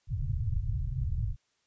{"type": "low-pass noise", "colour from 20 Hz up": "white", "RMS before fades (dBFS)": -31, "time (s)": [0.07, 1.37], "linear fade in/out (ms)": 50, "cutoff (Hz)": 140, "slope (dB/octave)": 96, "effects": ["white hiss -74 dBFS RMS until 1.66 s", "resampled to 16000 Hz"]}